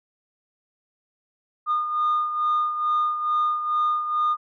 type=beating tone pair; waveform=sine; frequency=1220 / 1222.3 Hz; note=D#6 / D#6; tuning=-34 / -31 cents; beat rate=2.3 Hz; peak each=-20 / -27 dBFS; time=1.66-4.37 s; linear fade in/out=50 ms; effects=tanh soft clip ceiling -16 dBFS